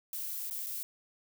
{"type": "noise with dropouts", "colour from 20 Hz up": "violet", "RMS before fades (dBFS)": -38, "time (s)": [0.13, 0.83], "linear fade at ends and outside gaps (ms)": 0, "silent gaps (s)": [[0.498, 0.509], [0.662, 0.668]], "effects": []}